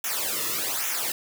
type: noise with flanger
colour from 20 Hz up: white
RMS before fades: -28 dBFS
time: 0.04-1.12 s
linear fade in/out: 2 ms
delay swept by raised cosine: 0.22 to 1.32 ms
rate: 1.2 Hz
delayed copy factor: -0.8
effects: none